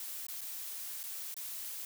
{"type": "noise with dropouts", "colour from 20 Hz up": "blue", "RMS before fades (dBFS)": -42, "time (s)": [0, 1.85], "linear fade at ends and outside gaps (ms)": 2, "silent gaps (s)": [[0.268, 0.284], [0.409, 0.414], [1.032, 1.037], [1.342, 1.366]], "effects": []}